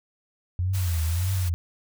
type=tone with vibrato; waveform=sine; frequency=87.31 Hz; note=F2; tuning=in tune; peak=-22 dBFS; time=0.59-1.54 s; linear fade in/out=0 ms; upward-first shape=triangle; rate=1.7 Hz; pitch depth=180 cents each way
type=high-pass noise; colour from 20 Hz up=white; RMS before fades=-37 dBFS; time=0.73-1.5 s; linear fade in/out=20 ms; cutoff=590 Hz; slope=24 dB/octave
effects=none